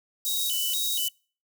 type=high-pass noise; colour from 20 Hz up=white; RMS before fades=-29 dBFS; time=0.25-1.08 s; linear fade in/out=0 ms; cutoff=5400 Hz; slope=24 dB/octave
type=tone with vibrato; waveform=sine; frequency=3368 Hz; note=G#7; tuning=24 cents sharp; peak=-29 dBFS; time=0.26-1.09 s; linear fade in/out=5 ms; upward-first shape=square; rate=2.1 Hz; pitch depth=210 cents each way
effects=noise-tail reverb RT60 0.4 s tail -26 dB re dry